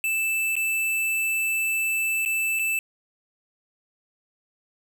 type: tone with dropouts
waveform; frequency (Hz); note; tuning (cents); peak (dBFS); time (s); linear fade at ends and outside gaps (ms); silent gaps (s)
square; 2642; E7; +3; -23; 0.04-2.79; 1; 0.555-0.565 / 2.251-2.259 / 2.59-2.594
effects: none